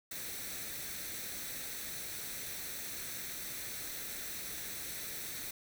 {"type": "noise with comb filter", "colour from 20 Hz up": "white", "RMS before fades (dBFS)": -42, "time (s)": [0.11, 5.51], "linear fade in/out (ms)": 5, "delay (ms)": 0.5, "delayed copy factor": 0.55, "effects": []}